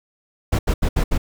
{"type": "noise bursts at uneven times", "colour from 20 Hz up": "brown", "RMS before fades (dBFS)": -17, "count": 5, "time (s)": [[0.52, 0.59], [0.67, 0.74], [0.82, 0.89], [0.96, 1.04], [1.11, 1.18]], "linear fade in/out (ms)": 10, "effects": []}